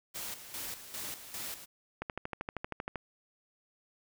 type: noise with tremolo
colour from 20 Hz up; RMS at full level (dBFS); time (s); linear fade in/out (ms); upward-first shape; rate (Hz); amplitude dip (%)
white; -40; 0.14-1.66; 20; square; 2.5; 65
type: click train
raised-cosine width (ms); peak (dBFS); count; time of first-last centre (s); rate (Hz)
0.5; -21; 13; 2.02-2.958; 12.8
effects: none